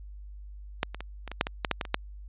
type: clicks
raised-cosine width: 0.3 ms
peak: -9 / -21 / -21 / -22 / -20 / -6 / -15 / -9 / -8 / -13 / -22 / -7 dBFS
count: 12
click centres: 0.831 / 0.946 / 1.006 / 1.277 / 1.316 / 1.411 / 1.469 / 1.648 / 1.713 / 1.812 / 1.852 / 1.944 s
effects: added 50 Hz sine -41 dBFS peak until 2.28 s + resampled to 8000 Hz